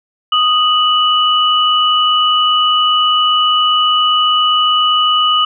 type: tone pair together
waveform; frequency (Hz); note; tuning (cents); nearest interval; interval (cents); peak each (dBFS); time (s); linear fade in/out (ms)
sine; 1242.4 / 2955; D#6 / F#7; -3 / -3; octave + minor third; 1500; -12; 0.32-5.45; 5
effects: none